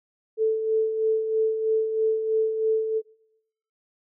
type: tone with tremolo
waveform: sine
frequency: 440.4 Hz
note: A4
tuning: 2 cents sharp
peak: -18 dBFS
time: 0.37-3.02 s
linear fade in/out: 50 ms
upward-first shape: sine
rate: 3.1 Hz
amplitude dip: 55%
effects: noise-tail reverb RT60 0.8 s tail -23 dB re dry